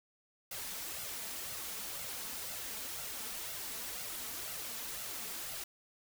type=noise with flanger; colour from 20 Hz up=white; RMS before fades=-42 dBFS; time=0.51-5.64 s; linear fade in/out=5 ms; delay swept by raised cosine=1.4 to 4.6 ms; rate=2 Hz; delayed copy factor=+0.55; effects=none